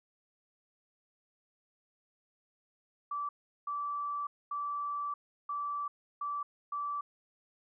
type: tone bursts at uneven times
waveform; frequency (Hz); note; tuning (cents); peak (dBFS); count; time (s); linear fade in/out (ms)
sine; 1160; D6; -22; -33; 6; 3.11-3.29 / 3.67-4.27 / 4.51-5.14 / 5.49-5.88 / 6.21-6.43 / 6.72-7.01; 5
effects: none